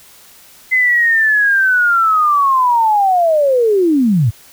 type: linear sweep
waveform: sine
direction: down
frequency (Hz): 2054 to 97.1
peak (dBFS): -9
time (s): 0.71-4.31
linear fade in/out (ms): 20
effects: white hiss -43 dBFS RMS until 4.52 s